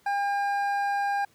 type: tone pair together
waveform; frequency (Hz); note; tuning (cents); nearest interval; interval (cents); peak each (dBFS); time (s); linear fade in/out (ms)
triangle; 805 / 1610; G5 / G6; +46 / +46; octave; 1200; -23 / -30; 0.06-1.25; 5
effects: pink hiss -62 dBFS RMS until 1.34 s + high-pass 100 Hz 12 dB/octave